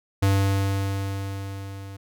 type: tone with level ramp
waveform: square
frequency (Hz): 98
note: G2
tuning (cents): 0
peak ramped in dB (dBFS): -17 to -37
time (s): 0.22-1.97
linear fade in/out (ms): 10
effects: none